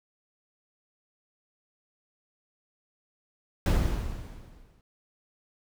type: noise with exponential decay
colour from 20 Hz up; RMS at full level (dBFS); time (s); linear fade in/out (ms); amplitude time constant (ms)
brown; -20; 3.66-4.81; 1; 250
effects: none